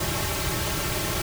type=noise with comb filter; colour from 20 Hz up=pink; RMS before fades=-27 dBFS; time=0-1.22 s; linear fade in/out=5 ms; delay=4.1 ms; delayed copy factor=-0.85; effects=none